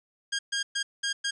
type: tone bursts at uneven times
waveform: 15% pulse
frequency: 1618 Hz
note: G#6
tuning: 46 cents flat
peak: -20 dBFS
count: 5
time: 0.32-0.39 / 0.52-0.63 / 0.75-0.83 / 1.03-1.13 / 1.24-1.31 s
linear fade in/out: 10 ms
effects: resampled to 22050 Hz